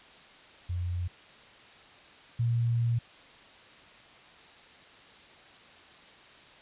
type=tone pair in turn; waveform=sine; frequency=88.3 / 117.62 Hz; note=F2 / A#2; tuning=+20 / +16 cents; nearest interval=perfect fourth; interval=496 cents; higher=second; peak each=-29 / -24 dBFS; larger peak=second; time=0.69-1.08 / 2.39-2.99 s; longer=second; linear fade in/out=10 ms; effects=white hiss -53 dBFS RMS until 6.61 s + resampled to 8000 Hz